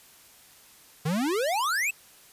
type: exponential sweep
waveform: square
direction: up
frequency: 144.1 to 2716 Hz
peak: -25 dBFS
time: 1.05-1.91 s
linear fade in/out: 10 ms
effects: white hiss -54 dBFS RMS until 2.32 s + resampled to 32000 Hz